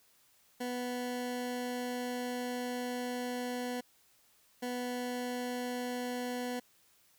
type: tone bursts at uneven times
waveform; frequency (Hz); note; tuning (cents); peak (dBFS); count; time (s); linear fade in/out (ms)
20% pulse; 246.9; B3; 0; -30; 2; 0.6-3.81 / 4.62-6.6; 10
effects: white hiss -67 dBFS RMS until 7.18 s